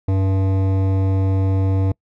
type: tone with hard clipping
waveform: sine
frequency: 95.9 Hz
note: G2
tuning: 37 cents flat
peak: -17 dBFS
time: 0.08-1.92 s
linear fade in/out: 5 ms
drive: 14 dB
effects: noise-tail reverb RT60 0.1 s tail -26 dB re dry